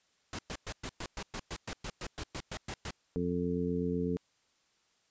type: noise bursts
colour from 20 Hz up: pink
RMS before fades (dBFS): -39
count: 16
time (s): 0.33-2.908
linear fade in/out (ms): 2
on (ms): 58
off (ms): 110
type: harmonic tone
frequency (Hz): 88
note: F2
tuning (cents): +14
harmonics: 1 / 2 / 3 / 4 / 5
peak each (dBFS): -41 / -34 / -35 / -42 / -35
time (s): 3.16-4.17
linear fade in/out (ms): 0
effects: white hiss -72 dBFS RMS until 5.1 s + resampled to 16000 Hz